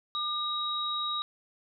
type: tone pair together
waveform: sine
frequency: 1204 / 3812 Hz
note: D6 / A#7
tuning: +43 / +38 cents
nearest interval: octave + minor sixth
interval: 1995 cents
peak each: -33 / -31 dBFS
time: 0.15-1.22 s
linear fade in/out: 0 ms
effects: none